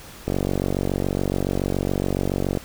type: click train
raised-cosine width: 2 ms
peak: -9 dBFS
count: 109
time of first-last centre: 0.28-2.573 s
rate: 47.1 Hz
effects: pink hiss -42 dBFS RMS until 2.64 s